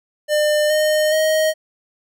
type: tone with pitch steps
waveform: square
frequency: 600 / 613.3 / 626.9 Hz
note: D5 / D#5 / D#5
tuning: +37 / -25 / +13 cents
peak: -15 dBFS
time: 0.28-1.54 s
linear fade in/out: 50 ms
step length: 420 ms
effects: none